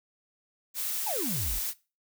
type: noise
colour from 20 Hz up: blue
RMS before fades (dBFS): -32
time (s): 0.74-1.74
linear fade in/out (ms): 50
type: exponential sweep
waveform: triangle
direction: down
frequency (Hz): 949 to 34.24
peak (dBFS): -30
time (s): 1.06-1.59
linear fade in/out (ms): 10
effects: noise-tail reverb RT60 0.3 s tail -20 dB re dry